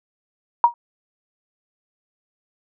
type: tone with exponential decay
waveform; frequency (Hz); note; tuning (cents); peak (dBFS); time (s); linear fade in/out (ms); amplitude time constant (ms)
sine; 949; A#5; +31; -5; 0.64-0.74; 1; 21
effects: none